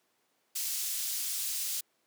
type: high-pass noise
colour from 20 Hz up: pink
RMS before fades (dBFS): -34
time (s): 0.55-1.81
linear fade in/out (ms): 10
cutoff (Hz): 5500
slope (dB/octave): 12
effects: pink hiss -73 dBFS RMS until 2.06 s + high-pass 300 Hz 12 dB/octave